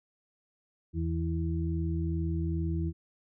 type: harmonic tone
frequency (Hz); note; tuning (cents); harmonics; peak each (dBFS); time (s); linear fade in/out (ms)
82.41; E2; 0; 1 / 2 / 4; -30 / -33 / -36; 0.93-2.93; 50
effects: none